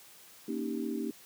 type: chord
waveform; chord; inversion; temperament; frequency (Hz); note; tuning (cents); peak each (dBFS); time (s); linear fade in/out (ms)
sine; Eb dominant seventh; second; equal; 233.1 / 277.2 / 311.1 / 392; Bb3 / Db4 / Eb4 / G4; 0 / 0 / 0 / 0; -36 / -38 / -37 / -39; 0.48-1.11; 5
effects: white hiss -55 dBFS RMS until 1.25 s + high-pass 100 Hz 12 dB/octave